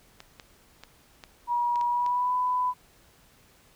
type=clicks; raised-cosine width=0.2 ms; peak=-25 dBFS; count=7; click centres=0.204 / 0.398 / 0.836 / 1.238 / 1.758 / 1.812 / 2.063 s
type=tone with pitch glide; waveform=sine; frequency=960 to 998.5 Hz; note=B5 to B5; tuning=-49 to +19 cents; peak=-23 dBFS; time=1.47-2.74 s; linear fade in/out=50 ms; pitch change=+68 cents; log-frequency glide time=1.85-2.34 s
effects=pink hiss -59 dBFS RMS until 3.75 s